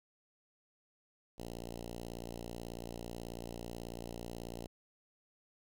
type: tone with notch filter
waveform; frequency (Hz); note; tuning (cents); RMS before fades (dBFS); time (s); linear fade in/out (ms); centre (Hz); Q
5% pulse; 58.27; A#1; 0; -45; 1.38-4.67; 5; 1600; 0.79
effects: none